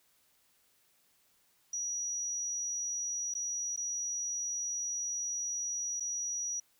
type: tone with dropouts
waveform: sine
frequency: 5810 Hz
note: F#8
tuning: 32 cents flat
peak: -33 dBFS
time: 1.73-6.6 s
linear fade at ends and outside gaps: 5 ms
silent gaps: 3.34-3.35 / 3.763-3.774 / 5.999-6.005 s
effects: white hiss -70 dBFS RMS until 6.79 s